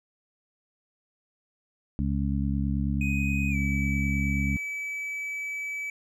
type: harmonic tone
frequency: 69.3 Hz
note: C#2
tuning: in tune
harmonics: 1 / 2 / 3 / 4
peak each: -28 / -30 / -29 / -34 dBFS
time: 1.99-4.57 s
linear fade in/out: 0 ms
type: tone with pitch glide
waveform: triangle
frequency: 2503 to 2295 Hz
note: D#7 to D7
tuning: +10 to -40 cents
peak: -29 dBFS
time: 3.01-5.9 s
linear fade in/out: 2 ms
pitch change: -150 cents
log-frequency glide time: 3.5-3.56 s
effects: none